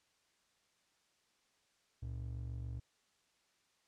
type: ring-modulated tone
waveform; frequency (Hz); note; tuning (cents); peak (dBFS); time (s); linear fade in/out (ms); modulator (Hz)
triangle; 92; F#2; -9; -35; 2.02-2.8; 10; 23.6
effects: white hiss -75 dBFS RMS until 3.87 s + low-pass 7000 Hz 12 dB/octave